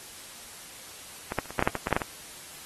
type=clicks; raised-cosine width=0.5 ms; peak=-16 / -11 / -30 / -23 / -9 / -8 / -7 / -14 / -12 / -7 / -9 / -15 dBFS; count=12; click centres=1.321 / 1.387 / 1.457 / 1.506 / 1.593 / 1.625 / 1.675 / 1.753 / 1.871 / 1.927 / 1.965 / 2.018 s; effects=white hiss -45 dBFS RMS until 2.65 s + AAC 32 kbps